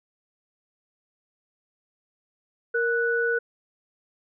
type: tone pair together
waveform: sine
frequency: 466.7 / 1480 Hz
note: A#4 / F#6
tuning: +2 / 0 cents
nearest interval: octave + minor sixth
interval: 1998 cents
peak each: -24 / -24 dBFS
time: 2.74-3.39 s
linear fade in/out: 10 ms
effects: none